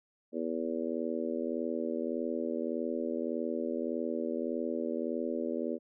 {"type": "harmonic tone", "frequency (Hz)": 81.7, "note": "E2", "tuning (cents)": -15, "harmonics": [3, 4, 5, 6, 7], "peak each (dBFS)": [-36, -37, -38, -39, -39], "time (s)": [0.32, 5.79], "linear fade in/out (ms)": 50, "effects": []}